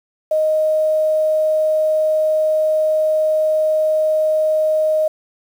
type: tone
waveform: sine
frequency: 622.3 Hz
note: D#5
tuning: in tune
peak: -13 dBFS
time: 0.31-5.08 s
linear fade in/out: 5 ms
effects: 7-bit